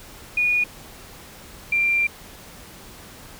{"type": "tone pair in turn", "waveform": "sine", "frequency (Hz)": [2451, 2372], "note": ["D#7", "D7"], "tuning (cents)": [-27, 17], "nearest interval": "minor second", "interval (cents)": 56, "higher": "first", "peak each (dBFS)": -17, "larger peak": "neither", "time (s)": [[0.37, 0.64], [1.72, 2.07]], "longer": "second", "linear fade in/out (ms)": 5, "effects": ["pink hiss -43 dBFS RMS until 3.39 s"]}